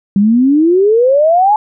sine exponential sweep, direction up, 193.3 to 869 Hz, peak -6 dBFS, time 0.16-1.56 s, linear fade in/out 2 ms, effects none

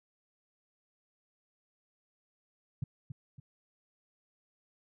sine tone with echo, 133.2 Hz, C3, 31 cents sharp, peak -29 dBFS, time 2.82-2.84 s, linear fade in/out 5 ms, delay 280 ms, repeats 2, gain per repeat -8 dB, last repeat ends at 3.4 s, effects none

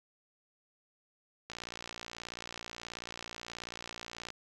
click train, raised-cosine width 0.2 ms, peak -24 dBFS, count 165, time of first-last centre 1.5-4.303 s, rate 58.5 Hz, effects none

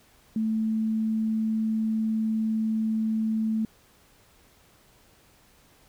sine tone, 220.1 Hz, A3, 1 cent sharp, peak -23 dBFS, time 0.36-3.65 s, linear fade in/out 2 ms, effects pink hiss -59 dBFS RMS until 5.88 s

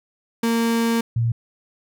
35% pulse / sine tone pair in turn, 230.3 / 116.29 Hz, A#3 / A#2, -21 / -4 cents, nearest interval octave, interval 1183 cents, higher first, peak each -16 / -17 dBFS, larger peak first, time 0.43-1.01 / 1.16-1.32 s, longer first, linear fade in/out 5 ms, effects none

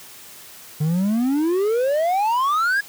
triangle exponential sweep, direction up, 146.83 to 1689 Hz, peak -15 dBFS, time 0.8-2.81 s, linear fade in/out 10 ms, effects white hiss -42 dBFS RMS until 2.88 s + high-pass 80 Hz 12 dB/octave

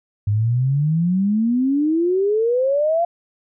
sine exponential sweep, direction up, 100.4 to 698.5 Hz, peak -15 dBFS, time 0.27-3.05 s, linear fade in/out 5 ms, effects none

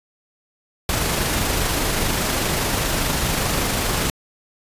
pink noise with amplitude modulation, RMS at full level -20 dBFS, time 0.89-4.1 s, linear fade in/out 2 ms, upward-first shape sine, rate 25 Hz, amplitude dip 25%, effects resampled to 32000 Hz

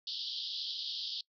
pink band-pass noise, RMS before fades -39 dBFS, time 0.07-1.21 s, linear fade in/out 2 ms, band 3100 to 5100 Hz, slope 96 dB/octave, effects noise-tail reverb RT60 0.1 s tail -23 dB re dry

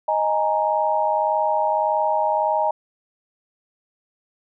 sine chord, D# suspended fourth, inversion none, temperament equal, 622.3 / 830.6 / 932.3 Hz, D#5 / G#5 / A#5, 0 / 0 / 0 cents, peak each -22 dBFS, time 0.08-2.71 s, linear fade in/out 5 ms, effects none

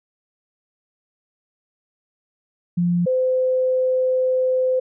sine tone pair in turn, 174.61 / 513.4 Hz, F3 / C5, 0 / -33 cents, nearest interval octave + perfect fifth, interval 1867 cents, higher second, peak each -16 dBFS, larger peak neither, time 2.77-3.06 / 3.06-4.8 s, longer second, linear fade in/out 10 ms, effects none

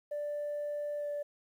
sine tone with pitch glide, 587.3 to 582.9 Hz, D5 to D5, 0 to -13 cents, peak -32 dBFS, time 0.11-1.23 s, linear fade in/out 10 ms, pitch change -13 cents, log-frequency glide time 0.97-1.1 s, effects tanh soft clip ceiling -31 dBFS + 11-bit

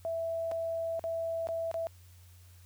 sine tone with dropouts, 660 Hz, E5, 2 cents sharp, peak -31 dBFS, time 0.05-1.87 s, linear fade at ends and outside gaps 0 ms, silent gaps 0.514-0.518 / 0.994-1.04 / 1.471-1.488 / 1.714-1.742 s, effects added 89 Hz sine -53 dBFS peak until 2.65 s + white hiss -63 dBFS RMS until 2.65 s

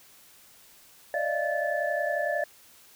sine tone cluster, 581 / 612 / 687 / 1740 Hz, D5 / D#5 / F5 / A6, -19 / -29 / -29 / -20 cents, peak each -31 dBFS, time 1.14-2.44 s, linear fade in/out 2 ms, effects white hiss -55 dBFS RMS until 2.95 s

